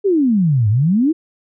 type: exponential two-way sweep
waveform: sine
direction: down then up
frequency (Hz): 418.6 to 100.2 to 339.7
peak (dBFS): -11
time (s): 0.04-1.13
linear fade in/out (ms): 20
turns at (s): 0.69
effects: none